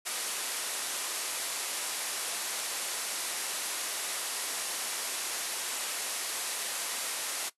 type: low-pass noise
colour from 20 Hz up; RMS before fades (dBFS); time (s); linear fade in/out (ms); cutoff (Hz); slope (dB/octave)
white; -35; 0.05-7.5; 20; 12000; 96
effects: noise-tail reverb RT60 0.1 s tail -17 dB re dry + high-pass 400 Hz 12 dB/octave